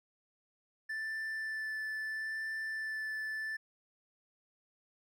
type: tone with vibrato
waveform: triangle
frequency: 1760 Hz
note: A6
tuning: in tune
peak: -34 dBFS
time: 0.89-3.57 s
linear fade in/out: 10 ms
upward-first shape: sine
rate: 0.76 Hz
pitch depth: 10 cents each way
effects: none